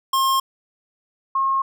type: tone pair in turn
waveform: square / sine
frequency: 1069 / 1078.3 Hz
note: C6 / C#6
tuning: +37 / -48 cents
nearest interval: unison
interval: 15 cents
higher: second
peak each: -17 dBFS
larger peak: neither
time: 0.13-0.4 / 1.35-1.62 s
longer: neither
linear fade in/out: 5 ms
effects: none